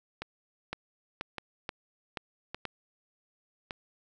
two click trains, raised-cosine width 0.3 ms, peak -18 / -20 dBFS, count 5 / 4, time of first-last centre 0.73-2.653 / 0.22-3.708 s, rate 2.08 / 0.86 Hz, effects none

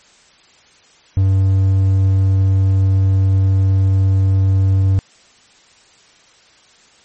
triangle tone, 96.1 Hz, G2, 34 cents flat, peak -8 dBFS, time 1.17-4.99 s, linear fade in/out 0 ms, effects white hiss -49 dBFS RMS until 7.04 s + MP3 32 kbps

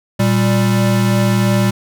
square tone pair together, 117.19 / 196.3 Hz, A#2 / G3, +10 / +3 cents, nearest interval major sixth, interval 893 cents, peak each -15 dBFS, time 0.19-1.71 s, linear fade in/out 10 ms, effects none

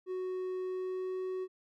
triangle tone with pitch glide, 370 to 372.6 Hz, F#4 to F#4, 0 to +12 cents, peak -32 dBFS, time 0.06-1.48 s, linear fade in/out 50 ms, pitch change +12 cents, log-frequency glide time 0.6-1.21 s, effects none

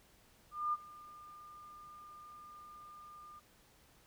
sine tone with ADSR envelope, 1205 Hz, D6, 44 cents sharp, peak -30 dBFS, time 0.51-3.4 s, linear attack 220 ms, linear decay 33 ms, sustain -21 dB, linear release 16 ms, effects pink hiss -66 dBFS RMS until 4.06 s

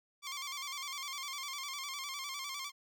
10% pulse tone with vibrato, 1108.7 Hz, C#6, in tune, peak -31 dBFS, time 0.22-2.72 s, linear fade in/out 50 ms, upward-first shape square, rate 9.9 Hz, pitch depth 71 cents each way, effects none

